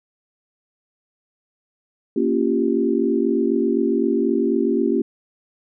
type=chord; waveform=sine; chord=G half-diminished seventh; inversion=first; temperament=equal with one note detuned; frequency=233.1 / 277.2 / 344.2 / 392 Hz; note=Bb3 / Db4 / F4 / G4; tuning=0 / 0 / -25 / 0 cents; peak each=-22 dBFS; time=2.16-5.02 s; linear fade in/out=5 ms; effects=none